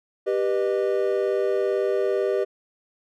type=chord; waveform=triangle; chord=G augmented; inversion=none; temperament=just; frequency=392 / 490 / 612.5 Hz; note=G4 / B4 / D#5; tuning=0 / -14 / -27 cents; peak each=-21 / -24 / -25 dBFS; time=0.26-2.45 s; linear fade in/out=20 ms; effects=none